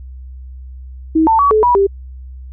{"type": "tone with pitch steps", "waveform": "sine", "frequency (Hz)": [319.4, 893, 1134, 431.6, 973, 395.2], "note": ["D#4", "A5", "C#6", "A4", "B5", "G4"], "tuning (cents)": [45, 25, 39, -33, -26, 14], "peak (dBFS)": -8, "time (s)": [1.15, 1.87], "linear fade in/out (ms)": 10, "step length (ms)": 120, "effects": ["added 64 Hz sine -29 dBFS peak until 2.52 s"]}